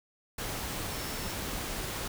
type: tone in noise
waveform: sine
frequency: 5380 Hz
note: E8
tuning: 34 cents sharp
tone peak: -47 dBFS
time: 0.91-1.34 s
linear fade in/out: 5 ms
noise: pink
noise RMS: -36 dBFS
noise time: 0.38-2.08 s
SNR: -14 dB
effects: none